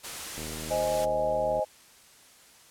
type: noise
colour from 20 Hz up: white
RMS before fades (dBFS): -37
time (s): 0.03-1.06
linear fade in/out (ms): 20
type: click train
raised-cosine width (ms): 2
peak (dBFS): -27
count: 96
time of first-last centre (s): 0.38-1.593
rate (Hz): 78.3
type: chord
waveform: sine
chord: Ab major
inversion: first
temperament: equal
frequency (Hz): 523.3 / 622.3 / 830.6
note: C5 / Eb5 / Ab5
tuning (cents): 0 / 0 / 0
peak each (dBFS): -30 / -27 / -31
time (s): 0.7-1.65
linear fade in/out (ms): 20
effects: white hiss -55 dBFS RMS until 2.7 s + low-pass 11000 Hz 12 dB/octave